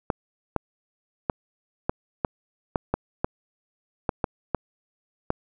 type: clicks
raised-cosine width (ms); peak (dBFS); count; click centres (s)
1; -8; 12; 0.102 / 0.563 / 1.298 / 1.895 / 2.248 / 2.758 / 2.94 / 3.245 / 4.092 / 4.242 / 4.547 / 5.304
effects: none